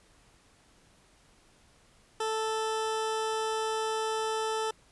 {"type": "tone", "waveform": "20% pulse", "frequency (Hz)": 440, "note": "A4", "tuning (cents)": 0, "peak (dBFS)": -24, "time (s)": [2.2, 4.71], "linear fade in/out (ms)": 5, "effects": ["pink hiss -62 dBFS RMS until 4.91 s", "resampled to 24000 Hz"]}